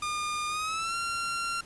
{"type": "tone with pitch glide", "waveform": "sawtooth", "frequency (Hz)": [1211, 1375.1], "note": ["D#6", "F6"], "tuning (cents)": [-47, -27], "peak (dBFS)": -26, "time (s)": [0.02, 1.61], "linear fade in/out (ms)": 5, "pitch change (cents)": 220, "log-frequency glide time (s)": [0.48, 0.96], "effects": ["pink hiss -51 dBFS RMS until 1.65 s", "resampled to 24000 Hz"]}